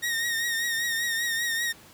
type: tone with vibrato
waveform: sawtooth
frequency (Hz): 1859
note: A#6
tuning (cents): -5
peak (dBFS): -22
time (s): 0.02-1.73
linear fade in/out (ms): 20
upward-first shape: triangle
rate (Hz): 5.1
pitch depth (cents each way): 54
effects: pink hiss -51 dBFS RMS until 1.93 s + high-pass 80 Hz 12 dB/octave